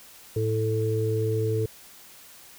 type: harmonic tone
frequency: 110 Hz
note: A2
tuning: in tune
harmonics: 1 / 3 / 4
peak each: -25 / -34 / -26 dBFS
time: 0.36-1.66 s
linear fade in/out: 5 ms
effects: white hiss -49 dBFS RMS until 2.58 s